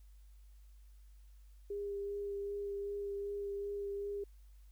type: tone with vibrato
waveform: sine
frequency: 403.2 Hz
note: G4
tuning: 49 cents sharp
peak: -37 dBFS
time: 1.7-4.24 s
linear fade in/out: 5 ms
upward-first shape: sine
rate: 2.6 Hz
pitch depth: 13 cents each way
effects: added 50 Hz sine -55 dBFS peak until 4.71 s + white hiss -75 dBFS RMS until 4.71 s